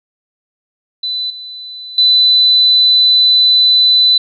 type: tone with level steps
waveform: sine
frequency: 4000 Hz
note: B7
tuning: 21 cents sharp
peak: -16 / -26 / -6 dBFS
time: 1.03-4.18 s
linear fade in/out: 5 ms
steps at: 1.3 / 1.98 s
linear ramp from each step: 2 ms
effects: none